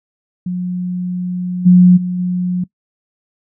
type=tone with level steps; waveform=sine; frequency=180 Hz; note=F#3; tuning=47 cents flat; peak=-17 / -3 / -16 / -14 dBFS; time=0.46-2.64 s; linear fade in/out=5 ms; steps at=1.65 / 1.96 / 2.18 s; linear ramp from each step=20 ms; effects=noise-tail reverb RT60 0.1 s tail -21 dB re dry